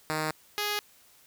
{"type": "tone pair in turn", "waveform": "5% pulse", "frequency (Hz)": [155.56, 415.3], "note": ["D#3", "G#4"], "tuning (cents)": [0, 0], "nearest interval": "octave + perfect fourth", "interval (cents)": 1700, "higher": "second", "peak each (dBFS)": -17, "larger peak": "neither", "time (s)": [[0.1, 0.31], [0.58, 0.79]], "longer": "neither", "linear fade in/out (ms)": 0, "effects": ["white hiss -59 dBFS RMS until 1.26 s"]}